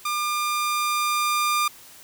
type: tone with level ramp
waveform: sawtooth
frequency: 1200 Hz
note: D6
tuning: 37 cents sharp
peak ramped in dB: -20 to -16 dBFS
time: 0.05-1.68 s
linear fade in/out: 5 ms
effects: white hiss -47 dBFS RMS until 2.03 s